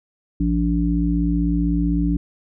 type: harmonic tone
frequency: 57.9 Hz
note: A#1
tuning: 11 cents flat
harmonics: 1 / 3 / 5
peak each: -21 / -21 / -21 dBFS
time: 0.4-2.17 s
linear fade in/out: 5 ms
effects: none